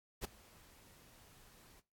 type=noise with ADSR envelope; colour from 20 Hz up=pink; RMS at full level=-40 dBFS; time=0.21-1.81 s; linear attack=36 ms; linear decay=10 ms; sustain=-22 dB; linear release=22 ms; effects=noise-tail reverb RT60 0.3 s tail -20 dB re dry + AAC 64 kbps